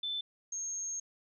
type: tone pair in turn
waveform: sine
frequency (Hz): 3525 / 6476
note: A7 / G#8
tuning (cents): +2 / -45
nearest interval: major seventh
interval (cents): 1053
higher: second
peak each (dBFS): -33 / -35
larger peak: first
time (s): 0.03-0.21 / 0.52-1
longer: second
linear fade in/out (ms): 5
effects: none